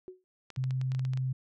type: tone with exponential decay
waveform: sine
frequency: 369.4 Hz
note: F#4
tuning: 3 cents flat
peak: -37 dBFS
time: 0.08-0.24 s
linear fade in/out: 0 ms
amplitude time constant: 33 ms
type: clicks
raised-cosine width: 0.2 ms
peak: -28 dBFS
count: 11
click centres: 0.503 / 0.562 / 0.64 / 0.708 / 0.814 / 0.919 / 0.949 / 0.994 / 1.051 / 1.135 / 1.174 s
type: tone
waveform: sine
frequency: 130 Hz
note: C3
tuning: 11 cents flat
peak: -28 dBFS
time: 0.57-1.33 s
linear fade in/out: 10 ms
effects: none

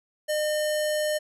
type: tone with low-pass filter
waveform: square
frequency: 607 Hz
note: D#5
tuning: 43 cents flat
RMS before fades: -26 dBFS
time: 0.28-1.19 s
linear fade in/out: 20 ms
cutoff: 11000 Hz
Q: 1.7
effects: none

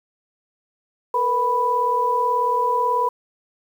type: tone cluster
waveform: sine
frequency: 452.7 / 491 / 988 Hz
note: A4 / B4 / B5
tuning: +49 / -10 / 0 cents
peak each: -27 / -25 / -18 dBFS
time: 1.14-3.09 s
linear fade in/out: 5 ms
effects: 8-bit

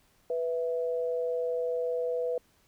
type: tone pair together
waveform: sine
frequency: 493.9 / 659.2 Hz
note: B4 / E5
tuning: 0 / 0 cents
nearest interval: perfect fourth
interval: 500 cents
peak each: -28 / -36 dBFS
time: 0.3-2.38 s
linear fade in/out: 2 ms
effects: pink hiss -66 dBFS RMS until 2.67 s

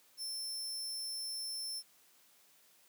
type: tone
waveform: sawtooth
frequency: 5340 Hz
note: E8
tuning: 22 cents sharp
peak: -36 dBFS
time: 0.17-1.83 s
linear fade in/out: 50 ms
effects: white hiss -66 dBFS RMS until 2.88 s + high-pass 150 Hz 12 dB/octave

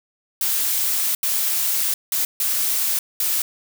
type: noise bursts at uneven times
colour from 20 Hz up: blue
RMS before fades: -21 dBFS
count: 5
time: 0.41-1.15 / 1.23-1.94 / 2.12-2.25 / 2.4-2.99 / 3.2-3.42 s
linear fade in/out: 2 ms
effects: none

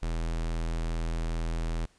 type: tone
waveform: square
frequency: 41.2 Hz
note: E1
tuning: in tune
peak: -29 dBFS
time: 0.02-1.86 s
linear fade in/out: 10 ms
effects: pink hiss -64 dBFS RMS until 1.98 s + resampled to 22050 Hz

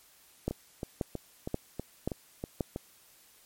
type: two click trains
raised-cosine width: 2 ms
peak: -16 / -21 dBFS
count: 5 / 8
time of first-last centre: 0.48-2.608 / 0.51-2.761 s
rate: 1.88 / 3.11 Hz
effects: white hiss -60 dBFS RMS until 3.45 s + MP3 64 kbps

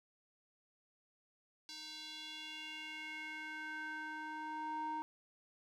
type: tone with band-pass filter sweep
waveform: square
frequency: 310 Hz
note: D#4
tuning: 6 cents flat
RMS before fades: -45 dBFS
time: 1.69-5.02 s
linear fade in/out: 0 ms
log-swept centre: 4600 to 860 Hz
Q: 3.3
effects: none

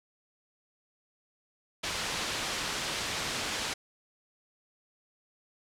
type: low-pass noise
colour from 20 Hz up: white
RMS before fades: -34 dBFS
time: 1.83-3.74 s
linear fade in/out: 10 ms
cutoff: 5000 Hz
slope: 12 dB/octave
effects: low-pass 12000 Hz 12 dB/octave

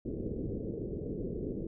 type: low-pass noise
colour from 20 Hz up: white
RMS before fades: -37 dBFS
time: 0.05-1.67 s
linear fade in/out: 5 ms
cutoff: 470 Hz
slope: 48 dB/octave
effects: none

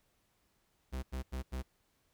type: tone bursts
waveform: 45% pulse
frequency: 65 Hz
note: C2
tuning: 11 cents flat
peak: -36 dBFS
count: 4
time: 0.92-1.627 s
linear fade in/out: 20 ms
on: 110 ms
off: 89 ms
effects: pink hiss -75 dBFS RMS until 2.13 s

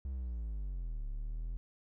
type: linear two-way sweep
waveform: triangle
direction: down then up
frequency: 68.1 to 34.83 to 43.1 Hz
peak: -34 dBFS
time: 0.05-1.57 s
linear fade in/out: 0 ms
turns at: 1.07 s
effects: none

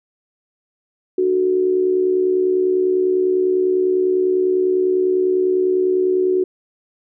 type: tone with amplitude modulation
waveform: sine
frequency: 370 Hz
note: F#4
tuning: in tune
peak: -11 dBFS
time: 1.18-6.44 s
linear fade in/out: 5 ms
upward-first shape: sine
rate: 70 Hz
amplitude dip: 60%
effects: none

